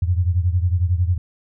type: beating tone pair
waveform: sine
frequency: 86.1 / 97.1 Hz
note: F2 / G2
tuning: -24 / -16 cents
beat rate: 11 Hz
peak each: -17 / -21 dBFS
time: 0.02-1.18 s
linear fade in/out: 5 ms
effects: none